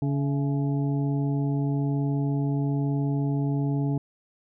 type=harmonic tone with a mistuned harmonic; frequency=141.1 Hz; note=C#3; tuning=31 cents sharp; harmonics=1 / 2 / 3 / 5 / 6; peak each=-24 / -28 / -37 / -41 / -43 dBFS; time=0.02-3.98 s; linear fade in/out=2 ms; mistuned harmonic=5; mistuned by=-73 cents; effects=none